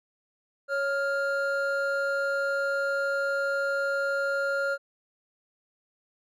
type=tone pair together; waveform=triangle; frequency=554.4 / 1401.9 Hz; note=C#5 / F6; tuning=0 / +6 cents; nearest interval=octave + major third; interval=1606 cents; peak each=-26 dBFS; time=0.68-4.78 s; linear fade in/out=50 ms; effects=none